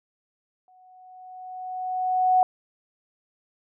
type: tone with exponential growth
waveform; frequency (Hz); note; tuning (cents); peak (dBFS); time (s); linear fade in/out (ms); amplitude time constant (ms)
sine; 740; F#5; 0; -14; 0.68-2.43; 1; 380
effects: none